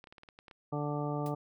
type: clicks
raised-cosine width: 0.3 ms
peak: -35 dBFS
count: 9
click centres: 0.041 / 0.072 / 0.125 / 0.182 / 0.234 / 0.288 / 0.389 / 0.482 / 0.512 s
type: harmonic tone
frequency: 146.9 Hz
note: D3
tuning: 1 cent sharp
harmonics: 1 / 2 / 3 / 4 / 5 / 6 / 8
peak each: -35 / -38 / -40 / -41 / -42 / -43 / -44 dBFS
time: 0.72-1.35 s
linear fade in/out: 10 ms
type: noise with exponential decay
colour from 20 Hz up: white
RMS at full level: -46 dBFS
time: 1.26-1.35 s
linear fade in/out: 1 ms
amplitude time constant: 18 ms
effects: none